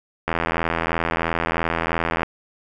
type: click train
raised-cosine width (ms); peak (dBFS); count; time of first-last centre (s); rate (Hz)
0.5; -6; 163; 0.28-2.232; 83
effects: none